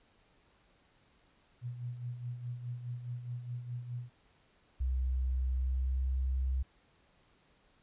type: tone with tremolo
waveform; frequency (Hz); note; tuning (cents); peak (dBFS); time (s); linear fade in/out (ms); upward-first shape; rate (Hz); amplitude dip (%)
sine; 121.9; B2; -22; -35; 1.61-4.1; 50; sine; 4.8; 60
type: tone with pitch glide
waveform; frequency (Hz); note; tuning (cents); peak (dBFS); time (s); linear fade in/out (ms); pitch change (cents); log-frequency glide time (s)
sine; 64 to 65.08; C2 to C2; -38 to -9; -29; 4.8-6.63; 10; +29; 5.54-6.02
effects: pink hiss -68 dBFS RMS until 7.82 s + resampled to 8000 Hz